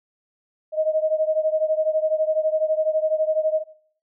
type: beating tone pair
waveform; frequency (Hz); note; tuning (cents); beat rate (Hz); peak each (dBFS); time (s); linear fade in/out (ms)
sine; 622.3 / 634.3; D#5 / D#5; 0 / +33; 12; -20 / -24; 0.72-3.64; 50
effects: noise-tail reverb RT60 0.6 s tail -17 dB re dry